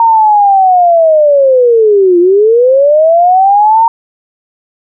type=linear two-way sweep; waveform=sine; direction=down then up; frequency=927 to 342.3 to 927 Hz; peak=-3 dBFS; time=0-3.88 s; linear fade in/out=2 ms; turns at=2.19 s; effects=none